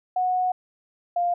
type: tone pair in turn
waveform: sine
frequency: 734 / 700.4 Hz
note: F#5 / F5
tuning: -14 / +5 cents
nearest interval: minor second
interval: 81 cents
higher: first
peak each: -20 dBFS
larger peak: neither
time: 0.16-0.52 / 1.16-1.34 s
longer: first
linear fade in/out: 5 ms
effects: none